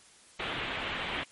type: low-pass noise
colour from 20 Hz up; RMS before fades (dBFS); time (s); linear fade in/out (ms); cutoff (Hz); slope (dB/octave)
white; -35; 0.39-1.24; 10; 3400; 48
effects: white hiss -57 dBFS RMS until 1.31 s + MP3 48 kbps